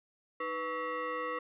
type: tone with frequency modulation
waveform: sine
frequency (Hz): 311.8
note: D#4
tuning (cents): +4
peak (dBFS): -33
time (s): 0.4-1.39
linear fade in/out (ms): 5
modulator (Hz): 807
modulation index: 2
effects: none